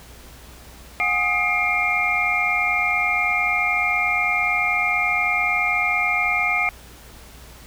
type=tone cluster; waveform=sine; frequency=722 / 811 / 1245 / 2133 / 2367 Hz; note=F#5 / G#5 / D#6 / C7 / D7; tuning=-43 / -41 / +1 / +33 / +13 cents; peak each=-27 / -30 / -27 / -21 / -23 dBFS; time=1-6.69 s; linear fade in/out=0 ms; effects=added 60 Hz sine -45 dBFS peak until 7.66 s + pink hiss -45 dBFS RMS until 7.66 s